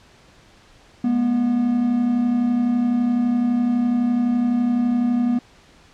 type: tone pair together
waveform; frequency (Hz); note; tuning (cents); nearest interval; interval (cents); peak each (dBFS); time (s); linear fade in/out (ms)
triangle; 210.8 / 242.7; G#3 / B3; +26 / -30; major second; 244; -24 / -15; 1.04-5.39; 5
effects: pink hiss -51 dBFS RMS until 5.93 s + low-pass 6000 Hz 12 dB/octave